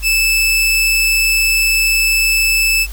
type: tone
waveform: sawtooth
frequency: 2627 Hz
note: E7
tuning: 7 cents flat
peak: -8 dBFS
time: 0.02-2.87 s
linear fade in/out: 50 ms
effects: added 50 Hz sine -24 dBFS peak until 2.92 s + white hiss -37 dBFS RMS until 2.92 s